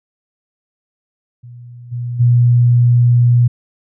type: tone with level steps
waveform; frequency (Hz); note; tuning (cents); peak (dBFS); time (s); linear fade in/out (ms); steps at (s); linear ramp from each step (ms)
sine; 121; B2; -35; -32 / -19 / -7; 1.43-3.48; 10; 1.91 / 2.19; 20
effects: none

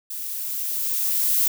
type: noise with level ramp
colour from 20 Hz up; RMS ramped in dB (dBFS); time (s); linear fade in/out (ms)
violet; -32 to -19; 0.1-1.48; 5
effects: none

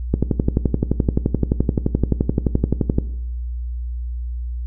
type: click train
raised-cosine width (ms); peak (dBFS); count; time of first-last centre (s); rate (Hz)
3; -3; 34; 0.14-2.985; 11.6
effects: noise-tail reverb RT60 0.8 s tail -17 dB re dry + added 60 Hz sine -23 dBFS peak until 4.66 s

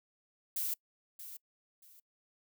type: noise with echo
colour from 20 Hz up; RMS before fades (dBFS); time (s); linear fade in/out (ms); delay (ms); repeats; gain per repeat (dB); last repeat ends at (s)
violet; -35; 0.56-0.74; 5; 630; 2; -12; 2
effects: noise-tail reverb RT60 0.1 s tail -25 dB re dry

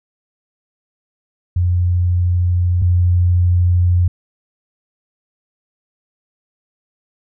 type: tone pair in turn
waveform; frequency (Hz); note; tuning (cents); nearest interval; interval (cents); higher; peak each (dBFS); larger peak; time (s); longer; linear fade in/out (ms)
sine; 88.7 / 88.7; F2 / F2; +27 / +27; unison; 0; neither; -12 / -10; second; 1.56-2.82 / 2.82-4.08; neither; 5
effects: none

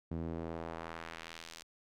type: tone with band-pass filter sweep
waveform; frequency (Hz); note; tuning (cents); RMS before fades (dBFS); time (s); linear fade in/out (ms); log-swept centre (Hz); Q
sawtooth; 82.41; E2; 0; -43; 0.11-1.63; 5; 210 to 5900; 0.89
effects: none

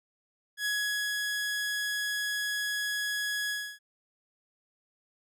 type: tone with ADSR envelope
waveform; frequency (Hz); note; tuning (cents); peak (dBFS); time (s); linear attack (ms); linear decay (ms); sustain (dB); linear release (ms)
sawtooth; 1676; G#6; +15; -24; 0.57-3.79; 86; 460; -2; 290
effects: resampled to 32000 Hz

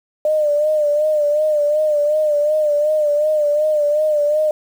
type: tone with vibrato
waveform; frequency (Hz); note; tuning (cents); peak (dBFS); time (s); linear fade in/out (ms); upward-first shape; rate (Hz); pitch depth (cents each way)
sine; 601; D5; +40; -13; 0.25-4.51; 2; sine; 2.7; 52
effects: 7-bit

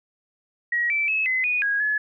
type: tone with pitch steps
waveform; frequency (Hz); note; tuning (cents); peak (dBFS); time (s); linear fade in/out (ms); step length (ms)
sine; 1904 / 2325 / 2587 / 2037 / 2470 / 1645 / 1706; A#6 / D7 / E7 / C7 / D#7 / G#6 / G#6; +36 / -18 / -33 / -47 / -13 / -17 / +46; -20; 0.72-1.98; 5; 180
effects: none

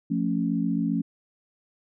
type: chord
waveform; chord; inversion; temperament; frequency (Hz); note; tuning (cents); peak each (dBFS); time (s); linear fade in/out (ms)
sine; F augmented; none; equal with one note detuned; 174.61 / 222.2 / 277.2; F3 / A3 / C#4; 0 / +17 / 0; -27; 0.1-1.02; 10
effects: none

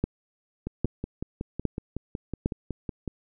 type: two click trains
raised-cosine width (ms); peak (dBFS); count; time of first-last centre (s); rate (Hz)
3; -18 / -11; 14 / 4; 0.67-3.077 / 0.04-2.459; 5.4 / 1.24
effects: none

